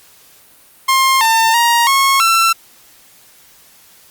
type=tone with pitch steps; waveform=sawtooth; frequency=1063 / 899 / 941 / 1091 / 1343 Hz; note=C6 / A5 / A#5 / C#6 / E6; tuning=+27 / +37 / +16 / -28 / +32 cents; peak=-6 dBFS; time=0.88-2.53 s; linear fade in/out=10 ms; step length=330 ms; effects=white hiss -46 dBFS RMS until 4.1 s + Opus 48 kbps